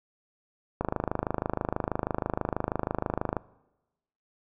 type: click train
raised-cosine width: 1 ms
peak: -13 dBFS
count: 68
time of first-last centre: 0.81-3.367 s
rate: 26.2 Hz
effects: noise-tail reverb RT60 1.0 s tail -21 dB re dry